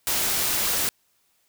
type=noise; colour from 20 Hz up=white; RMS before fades=-24 dBFS; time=0.07-0.89 s; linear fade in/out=0 ms; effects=white hiss -67 dBFS RMS until 1.48 s